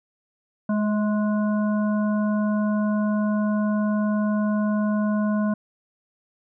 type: harmonic tone with a mistuned harmonic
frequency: 209.7 Hz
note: G#3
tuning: 17 cents sharp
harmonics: 1 / 3 / 5 / 7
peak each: -20 / -30 / -34 / -37 dBFS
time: 0.69-5.54 s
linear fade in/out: 5 ms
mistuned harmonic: 3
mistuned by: +24 cents
effects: none